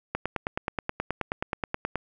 click train, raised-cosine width 0.5 ms, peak -12 dBFS, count 18, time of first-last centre 0.15-1.957 s, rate 9.41 Hz, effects none

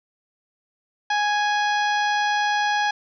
harmonic tone with a mistuned harmonic, 830.6 Hz, G#5, in tune, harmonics 1 / 2 / 3 / 4 / 5 / 6 / 7, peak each -21 / -24 / -33 / -32 / -37 / -37 / -40 dBFS, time 1.1-2.91 s, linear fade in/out 5 ms, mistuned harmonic 7, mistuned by +17 cents, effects none

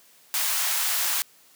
white high-pass noise, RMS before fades -25 dBFS, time 0.34-1.22 s, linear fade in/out 0 ms, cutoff 740 Hz, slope 24 dB/octave, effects white hiss -56 dBFS RMS until 1.55 s + high-pass 150 Hz 12 dB/octave

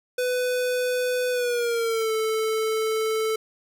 square tone with pitch glide, 499.2 to 439.6 Hz, B4 to A4, +19 to -2 cents, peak -23 dBFS, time 0.18-3.36 s, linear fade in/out 5 ms, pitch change -221 cents, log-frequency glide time 1.31-2.12 s, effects none

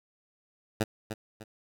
10% pulse tone with echo, 108.9 Hz, A2, 17 cents flat, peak -16 dBFS, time 0.8-0.84 s, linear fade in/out 10 ms, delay 300 ms, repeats 2, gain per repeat -9 dB, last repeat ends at 1.44 s, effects none

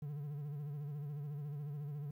triangle tone with vibrato, 145.7 Hz, D3, 13 cents flat, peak -38 dBFS, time 0.02-2.11 s, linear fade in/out 5 ms, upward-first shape sine, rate 14 Hz, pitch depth 71 cents each way, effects 12-bit

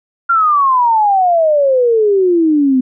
sine exponential sweep, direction down, 1396.9 to 251.8 Hz, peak -8 dBFS, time 0.29-2.81 s, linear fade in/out 10 ms, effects none

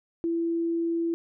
sine tone, 334.7 Hz, E4, 26 cents sharp, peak -24 dBFS, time 0.24-1.14 s, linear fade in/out 0 ms, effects none

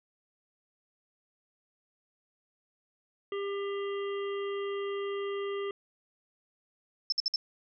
harmonic tone, 399.3 Hz, G4, 32 cents sharp, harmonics 1 / 3 / 5 / 7 / 8, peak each -32 / -42 / -46 / -49 / -50 dBFS, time 3.32-5.71 s, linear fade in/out 2 ms
sine tone bursts, 5290 Hz, E8, 5 cents sharp, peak -25 dBFS, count 4, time 7.1-7.36 s, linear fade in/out 2 ms, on 23 ms, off 56 ms
effects none

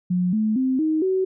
sine tone with pitch steps, 180 / 216.5 / 260.5 / 313.4 / 377 Hz, F#3 / A3 / C4 / D#4 / F#4, -47 / -28 / -7 / +13 / +32 cents, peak -18 dBFS, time 0.1-1.25 s, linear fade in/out 10 ms, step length 230 ms, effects none

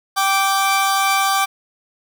sawtooth tone pair together, 780 / 1168.7 Hz, G5 / D6, -9 / -9 cents, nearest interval perfect fifth, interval 700 cents, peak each -14 dBFS, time 0.16-1.46 s, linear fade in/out 20 ms, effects 8-bit

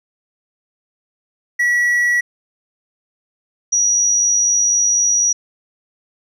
triangle / sine tone pair in turn, 1935 / 5798 Hz, B6 / F#8, -36 / -36 cents, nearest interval octave + perfect fifth, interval 1900 cents, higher second, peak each -11 / -12 dBFS, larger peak first, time 1.59-2.21 / 3.72-5.33 s, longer second, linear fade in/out 10 ms, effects none

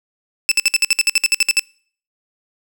20% pulse tone bursts, 2637 Hz, E7, in tune, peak -6 dBFS, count 14, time 0.49-1.594 s, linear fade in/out 0 ms, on 25 ms, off 58 ms, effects noise-tail reverb RT60 0.5 s tail -26 dB re dry

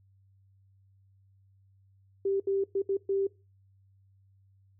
sine tone bursts at uneven times, 392 Hz, G4, in tune, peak -25 dBFS, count 5, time 2.25-2.4 / 2.47-2.64 / 2.75-2.82 / 2.89-2.97 / 3.09-3.27 s, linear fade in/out 5 ms, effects noise-tail reverb RT60 0.3 s tail -22 dB re dry + added 97 Hz sine -60 dBFS peak until 4.79 s

